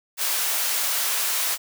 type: high-pass noise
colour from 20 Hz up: white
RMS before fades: -24 dBFS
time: 0.17-1.58 s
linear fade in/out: 50 ms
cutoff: 640 Hz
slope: 12 dB/octave
effects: none